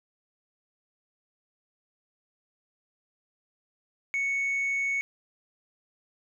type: tone with tanh clipping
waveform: sine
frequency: 2217 Hz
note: C#7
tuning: in tune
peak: -26 dBFS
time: 4.14-5.01 s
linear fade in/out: 0 ms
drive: 1 dB
effects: none